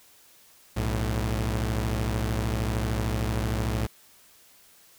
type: tone pair together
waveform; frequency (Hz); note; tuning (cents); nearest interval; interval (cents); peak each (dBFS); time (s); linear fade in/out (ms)
sawtooth; 61 / 108.81; B1 / A2; -21 / -19; minor seventh; 1002; -24; 0.76-3.87; 10
effects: white hiss -56 dBFS RMS until 4.98 s